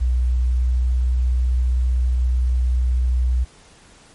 sine tone with pitch glide, 61.7 to 62.13 Hz, B1 to B1, -1 to +11 cents, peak -15 dBFS, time 0-3.45 s, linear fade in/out 20 ms, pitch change +12 cents, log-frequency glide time 0.38-0.9 s, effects pink hiss -49 dBFS RMS until 4.14 s + MP3 48 kbps

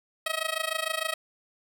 10% pulse tone with amplitude modulation, 638 Hz, D#5, 43 cents sharp, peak -16 dBFS, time 0.26-1.14 s, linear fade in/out 5 ms, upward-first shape sine, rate 26.6 Hz, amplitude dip 90%, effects none

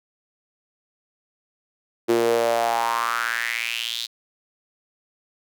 sawtooth tone with high-pass filter sweep, 116.5 Hz, A#2, 1 cent flat, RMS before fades -23 dBFS, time 2.08-4.07 s, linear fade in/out 20 ms, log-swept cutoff 350 to 4000 Hz, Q 5.1, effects none

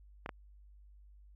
clicks, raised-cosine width 0.5 ms, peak -24 dBFS, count 2, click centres 0.261 / 0.292 s, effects added 50 Hz sine -55 dBFS peak until 1.35 s + AAC 48 kbps

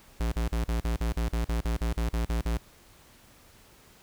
square tone bursts, 57.2 Hz, A#1, 32 cents flat, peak -26 dBFS, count 15, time 0.2-2.574 s, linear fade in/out 5 ms, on 120 ms, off 41 ms, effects pink hiss -56 dBFS RMS until 4.02 s

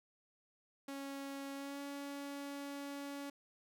sawtooth tone with pitch glide, 276.3 to 282.1 Hz, C#4 to C#4, -6 to +30 cents, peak -39 dBFS, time 0.88-3.3 s, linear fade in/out 5 ms, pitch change +36 cents, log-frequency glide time 1.54-1.8 s, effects none

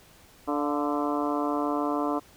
harmonic tone with a mistuned harmonic, 146.83 Hz, D3, in tune, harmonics 2 / 3 / 4 / 5 / 6 / 7 / 8 / 9, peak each -28 / -34 / -34 / -33 / -38 / -33 / -36 / -40 dBFS, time 0.47-2.2 s, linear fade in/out 20 ms, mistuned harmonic 5, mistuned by -52 cents, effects pink hiss -55 dBFS RMS until 2.36 s

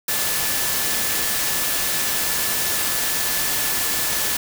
sine tone in noise, 1737 Hz, A6, 23 cents flat, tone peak -33 dBFS, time 0.08-4.37 s, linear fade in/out 5 ms, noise white, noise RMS -22 dBFS, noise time 0.08-4.37 s, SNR -14 dB, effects none

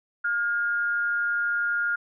sine tone pair together, 1417.8 / 1630 Hz, F6 / G#6, +26 / -33 cents, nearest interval major second, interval 241 cents, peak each -23 / -33 dBFS, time 0.24-1.96 s, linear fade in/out 10 ms, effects none

